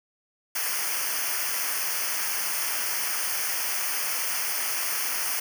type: noise with comb filter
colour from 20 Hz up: white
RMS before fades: -28 dBFS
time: 0.55-5.4 s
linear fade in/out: 5 ms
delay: 0.26 ms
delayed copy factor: -1
effects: none